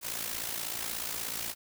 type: noise with amplitude modulation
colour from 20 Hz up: white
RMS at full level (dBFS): -33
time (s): 0.01-1.55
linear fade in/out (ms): 50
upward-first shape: sine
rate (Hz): 56.6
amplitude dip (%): 65
effects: none